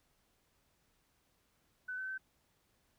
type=tone with pitch steps; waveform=sine; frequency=1503 / 1528 / 1539 Hz; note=F#6 / G6 / G6; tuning=+27 / -45 / -32 cents; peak=-38 dBFS; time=1.88-2.18 s; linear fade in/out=10 ms; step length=100 ms; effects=pink hiss -75 dBFS RMS until 2.98 s